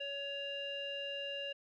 square tone with low-pass filter, 560 Hz, C#5, 18 cents sharp, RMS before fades -41 dBFS, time 0-1.53 s, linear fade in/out 10 ms, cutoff 2900 Hz, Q 7.7, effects none

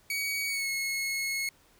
sawtooth tone with pitch glide, 2255 to 2177 Hz, C#7 to C#7, +29 to -32 cents, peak -26 dBFS, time 0.1-1.49 s, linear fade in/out 2 ms, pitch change -61 cents, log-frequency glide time 0.47-0.69 s, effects pink hiss -62 dBFS RMS until 1.79 s

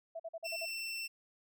sine tone bursts, 659.3 Hz, E5, in tune, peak -39 dBFS, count 6, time 0.15-0.657 s, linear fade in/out 10 ms, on 47 ms, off 45 ms
25% pulse tone, 2689 Hz, E7, 34 cents sharp, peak -34 dBFS, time 0.44-1.08 s, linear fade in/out 20 ms
effects none

